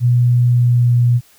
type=tone with pitch glide; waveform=sine; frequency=122 to 121.02 Hz; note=B2 to B2; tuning=-21 to -35 cents; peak=-9 dBFS; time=0-1.21 s; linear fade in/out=50 ms; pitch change=-14 cents; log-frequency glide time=0.46-0.93 s; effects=white hiss -50 dBFS RMS until 1.38 s